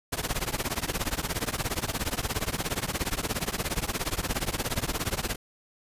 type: noise with tremolo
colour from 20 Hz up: pink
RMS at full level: -26 dBFS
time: 0.12-5.36 s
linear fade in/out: 10 ms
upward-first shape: triangle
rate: 17 Hz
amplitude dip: 100%
effects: resampled to 32000 Hz